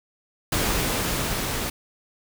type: noise with level ramp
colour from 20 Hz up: pink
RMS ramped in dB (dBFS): -23 to -28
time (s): 0.52-1.7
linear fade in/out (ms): 5
effects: none